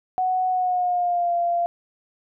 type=tone with pitch glide; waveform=sine; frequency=741 to 691.4 Hz; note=F#5 to F5; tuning=+2 to -18 cents; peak=-19 dBFS; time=0.18-1.66 s; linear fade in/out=0 ms; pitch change=-120 cents; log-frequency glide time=0.49-1.34 s; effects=none